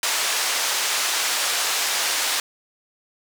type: band-pass noise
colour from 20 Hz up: white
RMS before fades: -23 dBFS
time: 0.03-2.4 s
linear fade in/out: 2 ms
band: 630 to 7100 Hz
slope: 12 dB/octave
effects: none